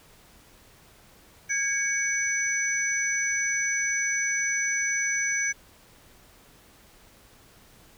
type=tone cluster; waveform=sine; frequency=1642 / 2244 / 5980 Hz; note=G#6 / C#7 / F#8; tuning=-20 / +21 / +17 cents; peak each=-28 / -29 / -28 dBFS; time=1.49-5.53 s; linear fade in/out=20 ms; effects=pink hiss -55 dBFS RMS until 7.97 s